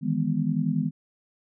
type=chord; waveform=sine; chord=E major seventh; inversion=third; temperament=just; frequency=154.51 / 164.81 / 206 / 247.2 Hz; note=D#3 / E3 / G#3 / B3; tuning=-12 / 0 / -14 / +2 cents; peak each=-28 dBFS; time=0.01-0.91 s; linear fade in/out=50 ms; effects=none